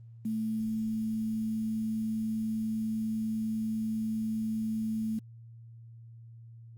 sine tone with quantisation, 220 Hz, A3, in tune, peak -29 dBFS, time 0.25-5.19 s, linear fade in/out 5 ms, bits 9, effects added 115 Hz sine -47 dBFS peak until 6.77 s + Opus 24 kbps

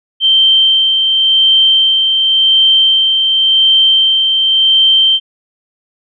sine tone with tremolo, 3129 Hz, G7, 4 cents flat, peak -5 dBFS, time 0.2-5.2 s, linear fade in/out 50 ms, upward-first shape sine, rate 0.91 Hz, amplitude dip 35%, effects none

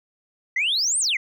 sine exponential two-way sweep, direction up then down, 1944 to 9240 to 1944 Hz, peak -18 dBFS, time 0.56-1.17 s, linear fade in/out 5 ms, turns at 0.99 s, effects tanh soft clip ceiling -16 dBFS

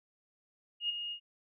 sine tone with ADSR envelope, 2855 Hz, F7, 37 cents sharp, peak -28 dBFS, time 0.8-1.2 s, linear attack 94 ms, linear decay 14 ms, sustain -8 dB, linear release 83 ms, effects none

